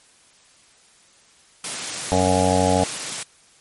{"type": "high-pass noise", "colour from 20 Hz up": "white", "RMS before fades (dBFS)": -28, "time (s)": [1.64, 3.23], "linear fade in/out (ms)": 2, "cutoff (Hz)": 100, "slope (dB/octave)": 48}
{"type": "harmonic tone", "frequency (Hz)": 92.5, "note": "F#2", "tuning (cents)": 0, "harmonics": [1, 2, 3, 5, 6, 7, 8, 9], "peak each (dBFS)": [-24, -24, -24, -24, -24, -24, -24, -24], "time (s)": [2.12, 2.84], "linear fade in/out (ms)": 0}
{"effects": ["white hiss -54 dBFS RMS until 3.6 s", "MP3 48 kbps"]}